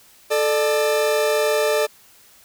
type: tone pair together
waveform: 40% pulse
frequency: 437.1 / 597 Hz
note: A4 / D5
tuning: -11 / +28 cents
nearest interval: perfect fourth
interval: 539 cents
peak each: -19 dBFS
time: 0.3-1.87 s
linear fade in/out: 20 ms
effects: white hiss -51 dBFS RMS until 2.44 s